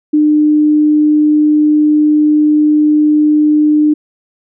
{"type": "tone", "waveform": "sine", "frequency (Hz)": 301.6, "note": "D4", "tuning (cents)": 46, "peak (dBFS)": -6, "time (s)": [0.13, 3.94], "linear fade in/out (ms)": 10, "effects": []}